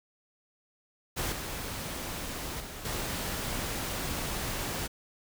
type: noise with level steps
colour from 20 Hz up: pink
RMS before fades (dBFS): -32 / -37 / -42 / -34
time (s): 1.16-4.88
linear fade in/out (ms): 20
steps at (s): 1.32 / 2.6 / 2.85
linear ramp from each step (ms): 2
effects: none